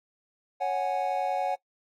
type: chord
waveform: triangle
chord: C# suspended fourth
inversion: none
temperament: equal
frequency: 554.4 / 740 / 830.6 Hz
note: C#5 / F#5 / G#5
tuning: 0 / 0 / 0 cents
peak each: -30 / -26 / -30 dBFS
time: 0.6-1.56 s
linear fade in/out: 20 ms
effects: noise-tail reverb RT60 0.1 s tail -22 dB re dry + AAC 48 kbps